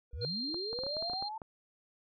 triangle tone with exponential growth, 481 Hz, B4, 46 cents flat, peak -29 dBFS, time 0.11-0.25 s, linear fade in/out 1 ms, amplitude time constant 29 ms
sine linear sweep, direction up, 53 to 900 Hz, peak -38 dBFS, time 0.13-1.38 s, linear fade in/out 5 ms
sine tone with tremolo, 4186 Hz, C8, in tune, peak -35 dBFS, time 0.21-1.29 s, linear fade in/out 10 ms, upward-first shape sine, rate 1.5 Hz, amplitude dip 25%
clicks, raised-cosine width 1 ms, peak -30 dBFS, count 11, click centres 0.544 / 0.73 / 0.789 / 0.836 / 0.866 / 0.968 / 1.025 / 1.098 / 1.134 / 1.225 / 1.418 s
effects none

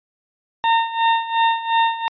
40% pulse tone with tremolo, 914 Hz, A#5, 34 cents flat, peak -12 dBFS, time 0.64-2.08 s, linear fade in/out 0 ms, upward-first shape sine, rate 2.8 Hz, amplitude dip 80%, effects resampled to 11025 Hz

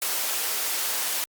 white high-pass noise, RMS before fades -27 dBFS, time 0.02-1.24 s, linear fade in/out 0 ms, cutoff 420 Hz, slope 12 dB/octave, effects Opus 48 kbps

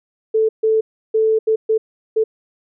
sine tone bursts at uneven times, 440 Hz, A4, in tune, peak -12 dBFS, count 6, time 0.34-0.49 / 0.63-0.81 / 1.14-1.39 / 1.47-1.56 / 1.69-1.78 / 2.16-2.24 s, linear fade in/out 10 ms, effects none

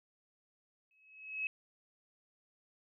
sine tone with exponential growth, 2570 Hz, E7, 45 cents flat, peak -31 dBFS, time 0.91-1.47 s, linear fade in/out 1 ms, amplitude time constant 120 ms, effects none

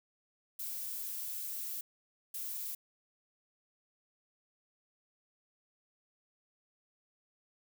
violet noise bursts at uneven times, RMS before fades -40 dBFS, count 2, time 0.59-1.81 / 2.34-2.75 s, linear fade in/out 5 ms, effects none

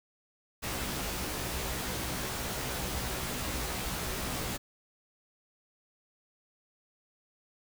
pink noise with comb filter, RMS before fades -35 dBFS, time 0.62-4.58 s, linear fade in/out 20 ms, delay 16 ms, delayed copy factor +0.65, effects none

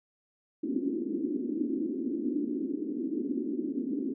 pink band-pass noise, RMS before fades -32 dBFS, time 0.63-4.14 s, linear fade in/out 10 ms, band 250 to 340 Hz, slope 48 dB/octave, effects none

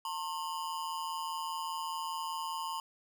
square ring-modulated tone, 987.8 Hz, B5, in tune, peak -33 dBFS, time 0.05-2.8 s, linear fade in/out 2 ms, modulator 82.5 Hz, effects none

